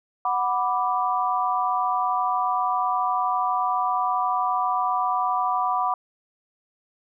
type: chord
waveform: sine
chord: B minor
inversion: second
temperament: equal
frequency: 740 / 987.8 / 1174.7 Hz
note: F#5 / B5 / D6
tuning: 0 / 0 / 0 cents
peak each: -25 dBFS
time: 0.25-5.94 s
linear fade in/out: 2 ms
effects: none